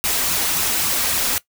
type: noise with flanger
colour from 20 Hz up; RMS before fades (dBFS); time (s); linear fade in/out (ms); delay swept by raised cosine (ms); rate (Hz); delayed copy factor
white; -20; 0.04-1.38; 0; 0.73 to 4.33; 3.6; +0.5
effects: noise-tail reverb RT60 0.1 s tail -18 dB re dry